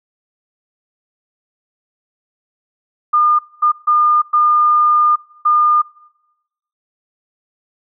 sine tone bursts at uneven times, 1211 Hz, D#6, 47 cents flat, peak -9 dBFS, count 5, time 3.13-3.39 / 3.62-3.72 / 3.87-4.22 / 4.33-5.16 / 5.45-5.82 s, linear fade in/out 10 ms, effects noise-tail reverb RT60 1.0 s tail -23 dB re dry

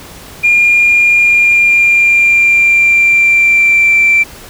sine tone with pitch glide, 2411 to 2345 Hz, D7 to D7, +45 to -3 cents, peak -4 dBFS, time 0.43-4.24 s, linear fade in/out 20 ms, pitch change -48 cents, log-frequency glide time 1.19-3.98 s, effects tanh soft clip ceiling -1 dBFS + pink hiss -33 dBFS RMS until 4.49 s

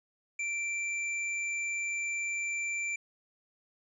square tone, 2349 Hz, D7, in tune, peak -32 dBFS, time 0.39-2.96 s, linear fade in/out 5 ms, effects resampled to 22050 Hz

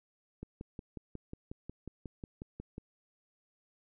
click train, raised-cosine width 3 ms, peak -29 dBFS, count 14, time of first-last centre 0.43-2.781 s, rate 5.53 Hz, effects none

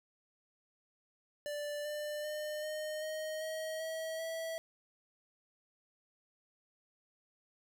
square tone with pitch steps, 587.3 / 596.2 / 605.2 / 614.4 / 623.7 / 633.1 / 642.7 / 652.4 Hz, D5 / D5 / D#5 / D#5 / D#5 / D#5 / E5 / E5, 0 / +26 / -48 / -22 / +4 / +30 / -44 / -18 cents, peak -38 dBFS, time 1.46-4.58 s, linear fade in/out 0 ms, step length 390 ms, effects none

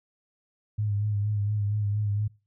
sine tone with vibrato, 103.83 Hz, G#2, in tune, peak -24 dBFS, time 0.78-2.28 s, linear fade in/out 10 ms, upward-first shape sine, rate 4.3 Hz, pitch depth 41 cents each way, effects noise-tail reverb RT60 0.3 s tail -22 dB re dry

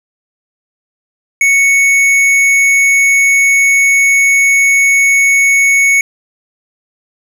sine tone with hard clipping, 2217 Hz, C#7, in tune, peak -8 dBFS, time 1.41-6.01 s, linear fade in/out 2 ms, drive 10 dB, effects none

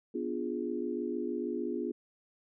sine chord, B diminished seventh, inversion none, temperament equal, 246.9 / 293.7 / 349.2 / 415.3 Hz, B3 / D4 / F4 / Ab4, 0 / 0 / 0 / 0 cents, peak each -37 / -39 / -36 / -38 dBFS, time 0.14-1.92 s, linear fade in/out 10 ms, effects none

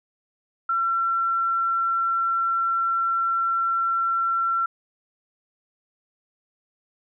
sine tone, 1355 Hz, E6, 47 cents sharp, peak -20 dBFS, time 0.69-4.66 s, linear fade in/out 5 ms, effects none

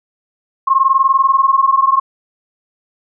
sine tone pair together, 1065 / 1085.5 Hz, C6 / C#6, +30 / -37 cents, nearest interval unison, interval 33 cents, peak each -12 dBFS, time 0.67-2 s, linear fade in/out 10 ms, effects none

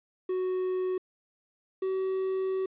triangle tone pair in turn, 370 / 379.5 Hz, F#4 / F#4, 0 / +44 cents, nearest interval unison, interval 44 cents, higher second, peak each -25 dBFS, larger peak neither, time 0.29-0.98 / 1.82-2.66 s, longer second, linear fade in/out 5 ms, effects resampled to 8000 Hz + 10-bit

